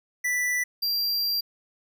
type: tone pair in turn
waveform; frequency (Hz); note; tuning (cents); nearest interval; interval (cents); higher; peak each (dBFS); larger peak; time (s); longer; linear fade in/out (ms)
square; 1975.5 / 4741; B6 / D8; 0 / +16; octave + minor third; 1516; second; -24; neither; 0.24-0.64 / 0.82-1.41; second; 10
effects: none